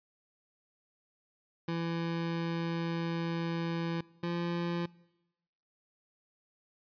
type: tone pair in turn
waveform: 25% pulse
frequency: 167.4 / 172.01 Hz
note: E3 / F3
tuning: +27 / -26 cents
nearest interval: unison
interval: 47 cents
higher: second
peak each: -28 dBFS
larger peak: neither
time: 1.68-4.01 / 4.23-4.86 s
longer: first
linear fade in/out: 5 ms
effects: noise-tail reverb RT60 1.0 s tail -23 dB re dry + resampled to 11025 Hz